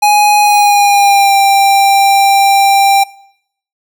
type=tone with pitch glide; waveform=square; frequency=832 to 790.3 Hz; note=G#5 to G5; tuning=+3 to +14 cents; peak=-6 dBFS; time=0.02-3.04 s; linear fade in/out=10 ms; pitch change=-89 cents; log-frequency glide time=0.41-1.35 s; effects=noise-tail reverb RT60 0.7 s tail -22 dB re dry